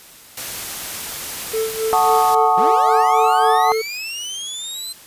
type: noise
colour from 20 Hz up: white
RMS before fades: -28 dBFS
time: 0.37-2.35 s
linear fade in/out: 5 ms
type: tone with tremolo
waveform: triangle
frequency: 442.6 Hz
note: A4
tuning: 10 cents sharp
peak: -15 dBFS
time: 1.53-3.82 s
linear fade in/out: 10 ms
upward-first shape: sine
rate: 3.7 Hz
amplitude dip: 75%
type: chord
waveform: sine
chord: D# half-diminished seventh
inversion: first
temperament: equal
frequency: 740 / 880 / 1108.7 / 1244.5 Hz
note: F#5 / A5 / C#6 / D#6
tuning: 0 / 0 / 0 / 0 cents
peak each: -16 / -17 / -21 / -20 dBFS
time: 1.93-3.72 s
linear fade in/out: 0 ms
type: linear sweep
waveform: 25% pulse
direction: up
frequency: 154.2 to 4113 Hz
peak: -22 dBFS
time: 2.57-4.93 s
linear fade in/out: 10 ms
effects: white hiss -43 dBFS RMS until 5.06 s + resampled to 32000 Hz